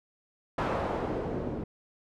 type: noise with low-pass filter sweep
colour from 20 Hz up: white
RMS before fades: -32 dBFS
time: 0.58-1.64 s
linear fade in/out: 5 ms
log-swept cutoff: 990 to 320 Hz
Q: 1.1
effects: none